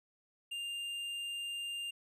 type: tone with hard clipping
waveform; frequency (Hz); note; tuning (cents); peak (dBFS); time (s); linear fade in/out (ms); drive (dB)
sine; 2800; F7; +4; -39; 0.51-1.91; 10; 7
effects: none